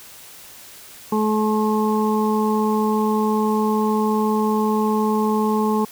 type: harmonic tone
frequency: 214.7 Hz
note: A3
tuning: 42 cents flat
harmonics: 1 / 2 / 4 / 5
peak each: -19 / -22 / -25 / -26 dBFS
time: 1.12-5.85 s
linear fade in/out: 5 ms
effects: white hiss -42 dBFS RMS until 5.91 s